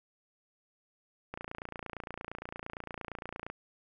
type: click train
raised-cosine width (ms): 0.5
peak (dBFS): -24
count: 63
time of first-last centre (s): 1.34-3.5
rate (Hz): 28.7
effects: none